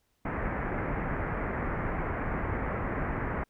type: low-pass noise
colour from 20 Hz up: pink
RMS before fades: -32 dBFS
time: 0.25-3.44 s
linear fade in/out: 5 ms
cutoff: 2100 Hz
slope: 48 dB/octave
effects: pink hiss -74 dBFS RMS until 3.49 s